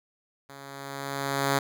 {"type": "tone with level ramp", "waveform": "5% pulse", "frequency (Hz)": 138.59, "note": "C#3", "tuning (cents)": 0, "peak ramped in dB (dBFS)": [-33, -10], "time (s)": [0.49, 1.59], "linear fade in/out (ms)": 5, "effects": []}